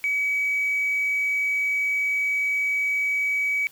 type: tone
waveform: triangle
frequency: 2275 Hz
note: C#7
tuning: 44 cents sharp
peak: -18 dBFS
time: 0.04-3.67 s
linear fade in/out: 0 ms
effects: tanh soft clip ceiling -18 dBFS + white hiss -52 dBFS RMS until 3.71 s